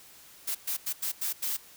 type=noise bursts at uneven times; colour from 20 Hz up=blue; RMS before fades=-31 dBFS; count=6; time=0.47-0.55 / 0.67-0.77 / 0.86-0.93 / 1.02-1.12 / 1.21-1.33 / 1.42-1.57 s; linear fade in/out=10 ms; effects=white hiss -53 dBFS RMS until 1.76 s